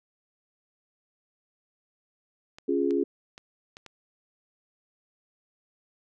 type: clicks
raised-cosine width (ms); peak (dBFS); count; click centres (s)
0.2; -27; 5; 2.585 / 2.908 / 3.379 / 3.769 / 3.863
type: chord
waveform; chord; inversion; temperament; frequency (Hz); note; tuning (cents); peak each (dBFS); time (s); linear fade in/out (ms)
sine; Db major; none; equal; 277.2 / 349.2 / 415.3; Db4 / F4 / Ab4; 0 / 0 / 0; -27; 2.68-3.04; 10
effects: none